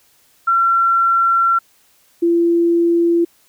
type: tone pair in turn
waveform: sine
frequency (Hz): 1360 / 340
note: F6 / F4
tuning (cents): -46 / -46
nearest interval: 2 octaves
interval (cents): 2400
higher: first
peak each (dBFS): -11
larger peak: neither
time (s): 0.47-1.59 / 2.22-3.25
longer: first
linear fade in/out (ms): 10
effects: white hiss -55 dBFS RMS until 3.48 s